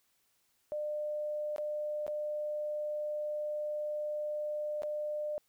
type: tone with dropouts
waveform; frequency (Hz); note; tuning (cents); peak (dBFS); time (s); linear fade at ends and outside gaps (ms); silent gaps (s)
sine; 600; D5; +37; -33; 0.72-5.38; 0; 1.562-1.582 / 2.066-2.079 / 4.821-4.833
effects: white hiss -74 dBFS RMS until 5.48 s